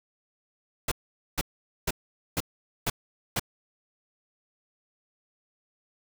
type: noise bursts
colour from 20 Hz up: pink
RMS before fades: -27 dBFS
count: 6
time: 0.88-3.396 s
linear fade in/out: 5 ms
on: 36 ms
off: 460 ms
effects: none